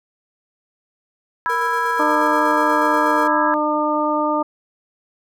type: chord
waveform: sine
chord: E major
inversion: second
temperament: just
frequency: 988.9 / 1318.5 / 1648.1 Hz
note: B5 / E6 / G#6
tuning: +2 / 0 / -14 cents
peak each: -20 / -24 / -23 dBFS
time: 1.46-3.54 s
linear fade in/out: 0 ms
type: tone with tremolo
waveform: square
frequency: 466.2 Hz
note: A#4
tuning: in tune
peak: -26 dBFS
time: 1.49-3.28 s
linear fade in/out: 10 ms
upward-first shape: square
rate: 8.3 Hz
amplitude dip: 30%
type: harmonic tone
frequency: 301.6 Hz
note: D4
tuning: 46 cents sharp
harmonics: 1 / 2 / 3 / 4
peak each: -22 / -22 / -22 / -22 dBFS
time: 1.99-4.43 s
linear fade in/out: 10 ms
effects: none